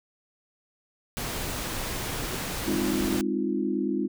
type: noise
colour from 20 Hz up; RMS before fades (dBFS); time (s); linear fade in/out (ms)
pink; -32; 1.17-3.21; 0
type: chord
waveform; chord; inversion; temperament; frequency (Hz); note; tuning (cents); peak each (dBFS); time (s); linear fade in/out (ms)
sine; F minor seventh; first; equal with one note detuned; 204 / 261.6 / 311.1 / 349.2; Ab3 / C4 / Eb4 / F4; -31 / 0 / 0 / 0; -30; 2.66-4.08; 20
effects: none